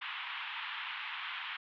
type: band-pass noise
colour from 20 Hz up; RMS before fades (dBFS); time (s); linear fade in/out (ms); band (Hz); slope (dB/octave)
white; -41; 0.01-1.57; 10; 890 to 3300; 48
effects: none